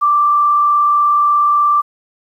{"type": "tone with frequency modulation", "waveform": "sine", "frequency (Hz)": 1174.7, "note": "D6", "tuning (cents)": 0, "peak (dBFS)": -9, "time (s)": [0.01, 1.82], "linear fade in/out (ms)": 20, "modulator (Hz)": 36.6, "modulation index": 0.37, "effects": ["8-bit"]}